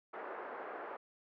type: band-pass noise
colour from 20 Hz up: pink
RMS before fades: -45 dBFS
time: 0.13-0.97 s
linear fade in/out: 10 ms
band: 380 to 1600 Hz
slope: 24 dB/octave
effects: none